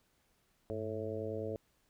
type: harmonic tone with a mistuned harmonic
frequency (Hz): 109.6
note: A2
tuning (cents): -6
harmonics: 1 / 2 / 3 / 4 / 5 / 6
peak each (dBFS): -43 / -47 / -45 / -40 / -42 / -47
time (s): 0.7-1.56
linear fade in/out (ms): 0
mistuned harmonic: 1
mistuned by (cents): -150
effects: pink hiss -74 dBFS RMS until 1.89 s